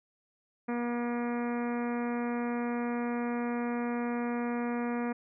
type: harmonic tone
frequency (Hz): 239.4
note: A#3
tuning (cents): +46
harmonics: 1 / 2 / 3 / 4 / 5 / 6 / 7 / 8 / 9 / 10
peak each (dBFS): -31 / -37 / -41 / -43 / -45 / -47 / -48 / -49 / -50 / -51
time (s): 0.68-5.13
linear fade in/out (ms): 10
effects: none